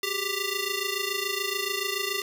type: ring-modulated tone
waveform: 10% pulse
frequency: 791 Hz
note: G5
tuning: 15 cents sharp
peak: -16 dBFS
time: 0.03-2.22 s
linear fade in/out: 2 ms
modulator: 1200 Hz
effects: none